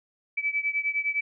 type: beating tone pair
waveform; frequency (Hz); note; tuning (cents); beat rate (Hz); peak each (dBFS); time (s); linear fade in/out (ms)
sine; 2299 / 2308.8; D7 / D7; -37 / -30; 9.8; -27 / -29; 0.37-1.21; 10
effects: none